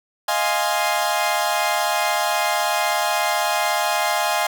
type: chord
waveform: sawtooth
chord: F minor seventh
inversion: third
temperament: equal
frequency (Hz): 622.3 / 698.5 / 830.6 / 1046.5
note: Eb5 / F5 / Ab5 / C6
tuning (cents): 0 / 0 / 0 / 0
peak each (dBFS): -22 / -20 / -19 / -22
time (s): 0.28-4.47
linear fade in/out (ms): 5
effects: none